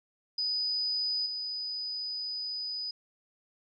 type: tone with level steps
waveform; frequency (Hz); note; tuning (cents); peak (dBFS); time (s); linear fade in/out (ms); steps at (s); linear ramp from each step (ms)
sine; 4978; D#8; 0; -28 / -33; 0.38-2.91; 5; 1.26; 2
effects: none